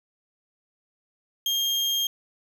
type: tone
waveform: 35% pulse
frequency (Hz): 3218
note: G7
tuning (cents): +45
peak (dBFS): -21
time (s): 1.46-2.07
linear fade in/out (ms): 2
effects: 10-bit